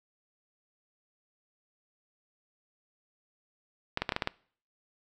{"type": "clicks", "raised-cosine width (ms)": 0.3, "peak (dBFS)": -12, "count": 7, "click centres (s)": [3.974, 4.02, 4.092, 4.122, 4.164, 4.222, 4.274], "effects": ["noise-tail reverb RT60 0.5 s tail -23 dB re dry"]}